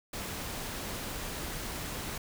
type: noise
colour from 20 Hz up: pink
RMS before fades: -38 dBFS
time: 0.13-2.18 s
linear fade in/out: 5 ms
effects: none